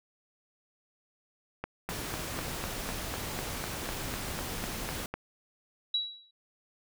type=click train; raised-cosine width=0.5 ms; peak=-19 dBFS; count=15; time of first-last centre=1.64-5.14 s; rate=4 Hz
type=noise; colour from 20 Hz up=pink; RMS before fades=-37 dBFS; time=1.89-5.06 s; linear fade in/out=2 ms
type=tone with exponential decay; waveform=sine; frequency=3897 Hz; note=B7; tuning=24 cents flat; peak=-24 dBFS; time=5.94-6.31 s; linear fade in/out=5 ms; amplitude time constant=80 ms
effects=none